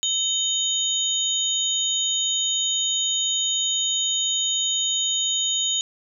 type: tone cluster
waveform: sine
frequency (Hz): 3070 / 3703 / 6800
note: G7 / A#7 / G#8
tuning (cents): -37 / -12 / +40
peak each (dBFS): -25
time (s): 0.03-5.81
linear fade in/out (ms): 0
effects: none